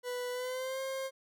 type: tone with pitch glide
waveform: 40% pulse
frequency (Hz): 493.9 to 532.4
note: B4 to C5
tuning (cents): 0 to +30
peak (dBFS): -34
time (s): 0.03-1.11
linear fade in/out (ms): 50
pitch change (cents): +130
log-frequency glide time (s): 0.31-0.8
effects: none